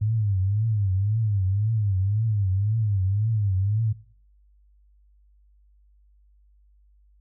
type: tone with vibrato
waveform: sine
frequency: 102.6 Hz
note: G#2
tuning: 21 cents flat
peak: -20 dBFS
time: 0.01-3.93 s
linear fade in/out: 10 ms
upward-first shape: triangle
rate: 1.9 Hz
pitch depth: 190 cents each way
effects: noise-tail reverb RT60 0.5 s tail -20 dB re dry + added 50 Hz sine -55 dBFS peak until 7.2 s